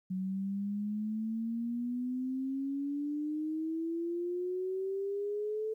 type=exponential sweep; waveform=sine; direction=up; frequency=185 to 440 Hz; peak=-32 dBFS; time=0.1-5.74 s; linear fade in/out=10 ms; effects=12-bit